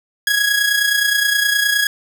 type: tone with amplitude modulation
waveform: sawtooth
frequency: 1661.2 Hz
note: G#6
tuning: in tune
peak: -8 dBFS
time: 0.27-1.87 s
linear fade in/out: 2 ms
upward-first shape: sine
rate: 29.6 Hz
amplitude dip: 55%
effects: 7-bit